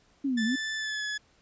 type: exponential two-way sweep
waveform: sine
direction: down then up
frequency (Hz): 286.5 to 214.4 to 275.4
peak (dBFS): -25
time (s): 0.24-0.56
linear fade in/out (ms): 10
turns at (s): 0.44
type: tone with pitch glide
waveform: sawtooth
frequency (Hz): 1756 to 1702.1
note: A6 to G#6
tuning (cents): -4 to +42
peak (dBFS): -27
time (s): 0.37-1.18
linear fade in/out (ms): 10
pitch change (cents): -54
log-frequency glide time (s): 0.76-1.04
effects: pink hiss -64 dBFS RMS until 1.41 s + resampled to 16000 Hz